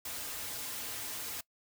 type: noise with comb filter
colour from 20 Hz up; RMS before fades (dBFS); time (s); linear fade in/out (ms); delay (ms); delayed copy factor
white; -40; 0.05-1.41; 5; 5.3; -0.55
effects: noise-tail reverb RT60 0.1 s tail -22 dB re dry